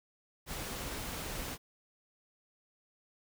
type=noise; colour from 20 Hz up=pink; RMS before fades=-40 dBFS; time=0.46-1.58 s; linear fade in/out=50 ms; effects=none